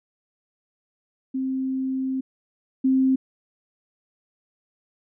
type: tone pair in turn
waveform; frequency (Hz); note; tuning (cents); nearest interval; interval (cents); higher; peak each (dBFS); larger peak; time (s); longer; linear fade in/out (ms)
sine; 263.2 / 263.2; C4 / C4; +10 / +10; unison; 0; neither; -23 / -16; second; 1.34-2.21 / 2.84-3.16; first; 10
effects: none